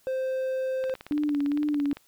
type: tone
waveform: triangle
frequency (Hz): 522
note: C5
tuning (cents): -4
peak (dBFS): -24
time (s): 0.07-0.94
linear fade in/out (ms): 0
type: click train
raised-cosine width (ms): 0.3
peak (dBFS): -24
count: 21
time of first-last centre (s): 0.84-1.97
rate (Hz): 17.7
type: tone with vibrato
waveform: sine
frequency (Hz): 291.3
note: D4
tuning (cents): -14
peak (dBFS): -23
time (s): 1.11-1.93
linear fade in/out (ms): 0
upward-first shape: sine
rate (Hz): 2.3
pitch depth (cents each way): 41
effects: white hiss -63 dBFS RMS until 2.07 s